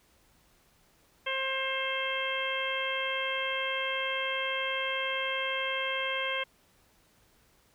harmonic tone, 531 Hz, C5, 25 cents sharp, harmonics 1 / 2 / 3 / 4 / 5 / 6, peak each -36 / -37 / -37 / -35 / -37 / -36 dBFS, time 1.26-6.44 s, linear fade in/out 10 ms, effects pink hiss -65 dBFS RMS until 7.74 s

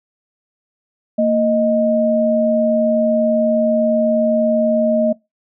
sine tone pair together, 229.6 / 622.2 Hz, A#3 / D#5, -26 / 0 cents, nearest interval octave + perfect fourth, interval 1726 cents, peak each -16 / -14 dBFS, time 1.18-5.13 s, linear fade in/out 10 ms, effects noise-tail reverb RT60 0.2 s tail -22 dB re dry

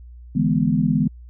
sine chord, E dominant seventh, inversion third, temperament equal, 146.83 / 164.81 / 207.7 / 246.9 Hz, D3 / E3 / G#3 / B3, 0 / 0 / 0 / 0 cents, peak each -23 / -21 / -21 / -21 dBFS, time 0.35-1.08 s, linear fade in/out 10 ms, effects added 60 Hz sine -38 dBFS peak until 1.29 s

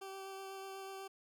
20% pulse tone with vibrato, 386.9 Hz, G4, 23 cents flat, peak -40 dBFS, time 0.01-1.08 s, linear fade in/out 10 ms, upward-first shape sine, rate 8.1 Hz, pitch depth 10 cents each way, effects none

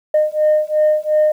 sine beating tone pair, 610 / 612.8 Hz, D#5 / D#5, -34 / -27 cents, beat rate 2.8 Hz, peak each -14 / -14 dBFS, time 0.14-1.32 s, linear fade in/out 5 ms, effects tanh soft clip ceiling -7 dBFS + 8-bit

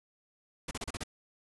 pink noise bursts, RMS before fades -37 dBFS, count 6, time 0.68-1.036 s, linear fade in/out 5 ms, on 31 ms, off 34 ms, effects resampled to 24000 Hz

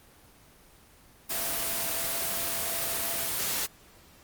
sine tone in noise, 672 Hz, E5, 33 cents sharp, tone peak -41 dBFS, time 1.3-3.3 s, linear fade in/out 20 ms, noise white, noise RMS -30 dBFS, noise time 1.29-3.67 s, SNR -14 dB, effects pink hiss -56 dBFS RMS until 4.23 s + Opus 24 kbps

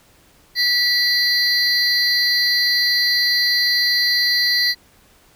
triangle tone cluster, 1958 / 4124 / 4633 Hz, B6 / C8 / D8, -15 / -26 / -24 cents, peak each -18 dBFS, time 0.55-4.75 s, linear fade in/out 50 ms, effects pink hiss -53 dBFS RMS until 5.35 s

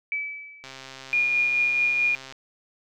sine tone with exponential decay, 2300 Hz, D7, 37 cents flat, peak -23 dBFS, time 0.12-0.95 s, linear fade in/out 1 ms, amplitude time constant 180 ms
click train, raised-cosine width 0.2 ms, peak -23 dBFS, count 225, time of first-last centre 0.64-2.324 s, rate 133 Hz
sine tone with tremolo, 2428 Hz, D#7, 43 cents flat, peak -18 dBFS, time 1.13-2.15 s, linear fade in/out 0 ms, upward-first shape triangle, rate 4.6 Hz, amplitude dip 35%
effects none

